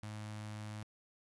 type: tone with notch filter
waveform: sawtooth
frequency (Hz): 106.4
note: G#2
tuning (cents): +42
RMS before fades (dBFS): -45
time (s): 0.03-0.83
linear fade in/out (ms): 0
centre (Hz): 410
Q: 1.5
effects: resampled to 24000 Hz + 11-bit